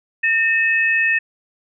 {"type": "tone pair together", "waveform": "sine", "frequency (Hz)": [1820, 2576], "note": ["A#6", "E7"], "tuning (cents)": [-42, -41], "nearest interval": "tritone", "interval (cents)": 601, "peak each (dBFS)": [-16, -18], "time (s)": [0.23, 1.19], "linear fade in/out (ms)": 10, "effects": []}